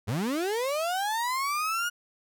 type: linear sweep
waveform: 35% pulse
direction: up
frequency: 89.9 to 1450 Hz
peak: -25 dBFS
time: 0.07-1.9 s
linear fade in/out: 20 ms
effects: none